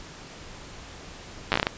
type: slowing click train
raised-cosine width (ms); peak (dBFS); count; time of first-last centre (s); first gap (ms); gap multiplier
0.3; -5; 8; 1.52-1.669; 9; 1.28
effects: pink hiss -43 dBFS RMS until 1.77 s + resampled to 16000 Hz